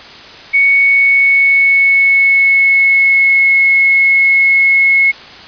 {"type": "tone with pitch glide", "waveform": "sine", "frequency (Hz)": [2225, 2180], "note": ["C#7", "C#7"], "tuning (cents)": [6, -29], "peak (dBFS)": -6, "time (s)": [0.53, 5.12], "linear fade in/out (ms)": 20, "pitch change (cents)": -35, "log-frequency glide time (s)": [0.68, 3.53], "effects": ["white hiss -33 dBFS RMS until 5.47 s", "resampled to 11025 Hz"]}